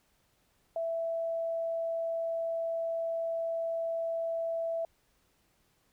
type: tone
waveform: sine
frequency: 662 Hz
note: E5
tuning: 7 cents sharp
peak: -30 dBFS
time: 0.76-4.85 s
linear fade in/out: 2 ms
effects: pink hiss -71 dBFS RMS until 5.92 s